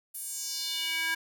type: tone with high-pass filter sweep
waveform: square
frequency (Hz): 325.2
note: E4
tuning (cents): -23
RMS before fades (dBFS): -33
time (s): 0.14-1.15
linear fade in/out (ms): 10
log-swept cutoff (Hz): 11000 to 1600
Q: 2.7
effects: none